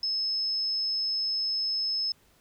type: tone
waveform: sine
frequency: 5200 Hz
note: E8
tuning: 24 cents flat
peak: -26 dBFS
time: 0.03-2.12 s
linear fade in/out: 2 ms
effects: pink hiss -63 dBFS RMS until 2.4 s